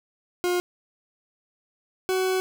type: tone pair in turn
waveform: 40% pulse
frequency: 356.5 / 374.5 Hz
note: F4 / F#4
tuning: +36 / +21 cents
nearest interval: minor second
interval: 85 cents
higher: second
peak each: -21 dBFS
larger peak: neither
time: 0.44-0.6 / 2.09-2.4 s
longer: second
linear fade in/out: 0 ms
effects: none